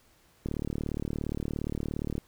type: click train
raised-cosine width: 3 ms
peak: -19 dBFS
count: 65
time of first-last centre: 0.46-2.18 s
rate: 37.2 Hz
effects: pink hiss -63 dBFS RMS until 2.27 s